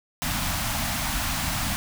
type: band-stop noise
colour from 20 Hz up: pink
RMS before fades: -27 dBFS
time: 0.22-1.76 s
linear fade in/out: 0 ms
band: 280 to 640 Hz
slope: 48 dB/octave
effects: none